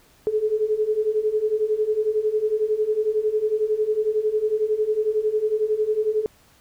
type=beating tone pair; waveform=sine; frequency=422.8 / 433.8 Hz; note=G#4 / A4; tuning=+31 / -25 cents; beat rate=11 Hz; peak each=-24 / -21 dBFS; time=0.27-6.26 s; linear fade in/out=0 ms; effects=pink hiss -56 dBFS RMS until 6.6 s